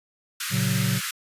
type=high-pass noise; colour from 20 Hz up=pink; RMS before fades=-30 dBFS; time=0.4-1.11 s; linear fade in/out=5 ms; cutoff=1300 Hz; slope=48 dB/octave
type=chord; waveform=triangle; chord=F# major; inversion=first; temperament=just; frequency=115.62 / 138.75 / 185 Hz; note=A#2 / C#3 / F#3; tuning=-14 / +2 / 0 cents; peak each=-24 dBFS; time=0.5-1.01 s; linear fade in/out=50 ms
effects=resampled to 32000 Hz